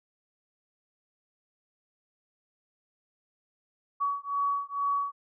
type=beating tone pair; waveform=sine; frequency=1129 / 1131.2 Hz; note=C#6 / C#6; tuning=+31 / +35 cents; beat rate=2.2 Hz; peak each=-30 dBFS; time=4-5.12 s; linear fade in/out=20 ms; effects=none